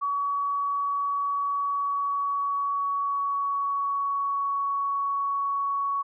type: tone with pitch glide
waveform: sine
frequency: 1131 to 1118 Hz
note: C#6 to C#6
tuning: +34 to +14 cents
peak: -24 dBFS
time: 0.01-6.03 s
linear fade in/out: 20 ms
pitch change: -20 cents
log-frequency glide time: 1.44-4.57 s
effects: none